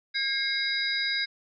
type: tone cluster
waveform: sine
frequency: 1621 / 2136 / 3871 / 4909 Hz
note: G#6 / C7 / B7 / D#8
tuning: -42 / +35 / -35 / -24 cents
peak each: -31 dBFS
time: 0.14-1.26 s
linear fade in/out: 20 ms
effects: none